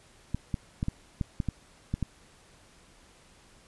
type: clicks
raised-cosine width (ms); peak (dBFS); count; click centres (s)
5; -16; 9; 0.346 / 0.542 / 0.829 / 0.884 / 1.212 / 1.402 / 1.487 / 1.94 / 2.027
effects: pink hiss -58 dBFS RMS until 3.67 s + resampled to 24000 Hz